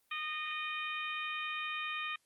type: harmonic tone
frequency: 615 Hz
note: D#5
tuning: 20 cents flat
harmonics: 2 / 3 / 4 / 5 / 6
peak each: -41 / -43 / -39 / -45 / -48 dBFS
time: 0.11-2.16 s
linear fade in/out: 5 ms
effects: white hiss -74 dBFS RMS until 2.25 s + Opus 24 kbps